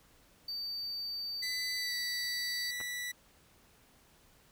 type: tone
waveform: triangle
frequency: 4607 Hz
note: D8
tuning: 34 cents flat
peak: -35 dBFS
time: 0.48-2.71 s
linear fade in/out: 5 ms
type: tone with pitch glide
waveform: sawtooth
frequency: 2002 to 1961.9 Hz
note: B6 to B6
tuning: +23 to -12 cents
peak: -33 dBFS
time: 1.42-3.12 s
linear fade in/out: 10 ms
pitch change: -35 cents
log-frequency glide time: 1.77-1.93 s
type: clicks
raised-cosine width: 0.5 ms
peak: -31 / -31 dBFS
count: 2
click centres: 2.803 / 2.812 s
effects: pink hiss -64 dBFS RMS until 4.51 s